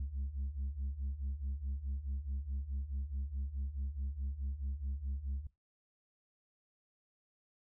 sine beating tone pair, 65.5 / 70.2 Hz, C2 / C#2, +2 / +22 cents, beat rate 4.7 Hz, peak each -39 / -36 dBFS, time 0-5.47 s, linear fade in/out 5 ms, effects noise-tail reverb RT60 0.2 s tail -21 dB re dry + tanh soft clip ceiling -33 dBFS

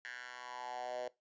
10% pulse tone with high-pass filter sweep, 124.1 Hz, B2, 9 cents sharp, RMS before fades -44 dBFS, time 0.05-1.08 s, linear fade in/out 0 ms, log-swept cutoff 1700 to 550 Hz, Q 5, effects noise-tail reverb RT60 0.2 s tail -20 dB re dry + resampled to 16000 Hz

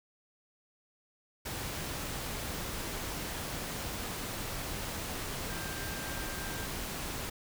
sine tone in noise, 1582 Hz, G6, 15 cents sharp, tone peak -45 dBFS, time 5.49-6.66 s, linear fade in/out 10 ms, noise pink, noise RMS -38 dBFS, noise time 1.45-7.3 s, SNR -10 dB, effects none

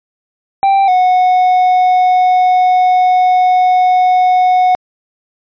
triangle tone pair in turn, 784 / 733.7 Hz, G5 / F#5, 0 / -15 cents, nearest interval minor second, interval 115 cents, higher first, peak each -5 dBFS, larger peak neither, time 0.63-0.88 / 0.88-4.75 s, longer second, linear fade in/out 0 ms, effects resampled to 11025 Hz

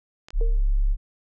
clicks, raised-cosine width 0.2 ms, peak -25 / -23 dBFS, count 2, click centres 0.285 / 0.305 s
sine tone, 34.65 Hz, C#1, in tune, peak -17 dBFS, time 0.33-0.97 s, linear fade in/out 50 ms
sine tone with exponential decay, 457.4 Hz, A#4, 33 cents flat, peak -27 dBFS, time 0.41-0.66 s, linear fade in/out 1 ms, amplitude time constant 53 ms
effects none

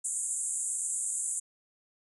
pink band-pass noise, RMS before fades -33 dBFS, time 0.04-1.4 s, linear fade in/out 10 ms, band 7100 to 9900 Hz, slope 96 dB/octave, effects none

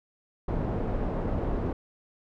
pink low-pass noise, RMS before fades -29 dBFS, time 0.48-1.73 s, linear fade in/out 5 ms, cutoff 670 Hz, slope 12 dB/octave, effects none

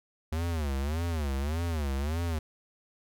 square tone with vibrato, 76 Hz, D#2, 40 cents flat, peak -29 dBFS, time 0.32-2.39 s, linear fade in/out 5 ms, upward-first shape sine, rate 1.7 Hz, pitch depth 210 cents each way, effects none

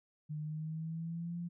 sine tone with pitch glide, 151.9 to 172.48 Hz, D#3 to F3, -41 to -21 cents, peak -37 dBFS, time 0.29-1.49 s, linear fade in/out 20 ms, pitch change +220 cents, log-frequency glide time 0.4-1.38 s, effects none

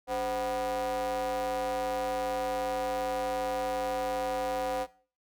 square ring-modulated tone, 116.54 Hz, A#2, in tune, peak -27 dBFS, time 0.07-4.87 s, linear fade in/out 50 ms, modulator 634 Hz, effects noise-tail reverb RT60 0.4 s tail -18 dB re dry

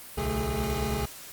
25% pulse tone cluster, 62.5 / 71.7 / 218.9 / 408.7 Hz, B1 / D2 / A3 / G#4, +21 / -41 / -9 / -28 cents, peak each -29 dBFS, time 0.17-1.06 s, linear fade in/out 10 ms, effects white hiss -44 dBFS RMS until 1.32 s + Opus 32 kbps

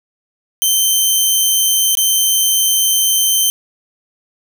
10% pulse tone with dropouts, 3104 Hz, G7, 18 cents flat, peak -3 dBFS, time 0.62-3.5 s, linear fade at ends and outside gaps 0 ms, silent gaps 1.952-1.972 s, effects none

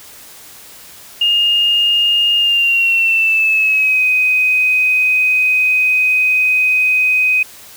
sine tone with pitch glide, 2834 to 2510 Hz, F7 to D#7, +25 to +15 cents, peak -10 dBFS, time 1.21-7.43 s, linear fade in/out 5 ms, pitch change -210 cents, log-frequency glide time 2.37-4.04 s, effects white hiss -38 dBFS RMS until 7.76 s

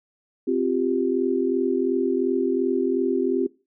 sine chord, C suspended fourth, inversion none, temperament equal, 261.6 / 349.2 / 392 Hz, C4 / F4 / G4, 0 / 0 / 0 cents, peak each -24 dBFS, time 0.47-3.47 s, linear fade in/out 10 ms, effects noise-tail reverb RT60 0.3 s tail -20 dB re dry

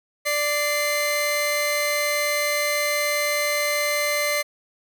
sawtooth tone pair together, 587.3 / 2075 Hz, D5 / C7, 0 / -15 cents, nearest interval octave + minor seventh, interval 2185 cents, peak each -20 dBFS, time 0.25-4.43 s, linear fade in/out 20 ms, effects none

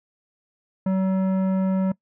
triangle tone with tanh clipping, 189.6 Hz, F#3, 43 cents sharp, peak -21 dBFS, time 0.86-1.92 s, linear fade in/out 5 ms, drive 17 dB, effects noise-tail reverb RT60 0.1 s tail -22 dB re dry

